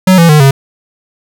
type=tone with pitch steps; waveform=square; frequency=186.5 / 168.08 / 151.49 / 136.53 Hz; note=F#3 / E3 / D#3 / C#3; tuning=+14 / +34 / -46 / -26 cents; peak=-3 dBFS; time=0.07-0.51 s; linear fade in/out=5 ms; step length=110 ms; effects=none